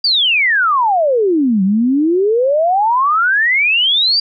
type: exponential two-way sweep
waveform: sine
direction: down then up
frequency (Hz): 4801 to 185 to 4801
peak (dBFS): -10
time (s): 0.04-4.2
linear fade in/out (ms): 5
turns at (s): 1.63
effects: none